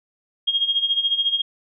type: tone with tremolo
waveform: sine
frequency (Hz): 3250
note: G#7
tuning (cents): -38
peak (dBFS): -15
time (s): 0.47-1.42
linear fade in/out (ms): 10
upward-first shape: sine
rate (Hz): 14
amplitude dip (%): 75
effects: none